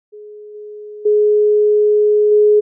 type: tone with level steps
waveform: sine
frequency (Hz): 420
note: G#4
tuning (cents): +19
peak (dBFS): -32 / -29 / -9 / -7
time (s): 0.12-2.61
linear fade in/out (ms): 20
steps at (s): 0.54 / 1.05 / 2.31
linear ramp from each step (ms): 10
effects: none